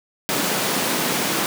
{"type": "high-pass noise", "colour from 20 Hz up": "pink", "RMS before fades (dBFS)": -22, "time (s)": [0.29, 1.46], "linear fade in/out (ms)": 0, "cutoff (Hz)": 170, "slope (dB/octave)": 24, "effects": []}